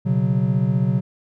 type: chord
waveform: triangle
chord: B suspended second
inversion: none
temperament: just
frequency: 123.47 / 138.9 / 185.21 Hz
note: B2 / C#3 / F#3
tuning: 0 / +4 / +2 cents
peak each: -19 dBFS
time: 0.05-1.01 s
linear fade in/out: 20 ms
effects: none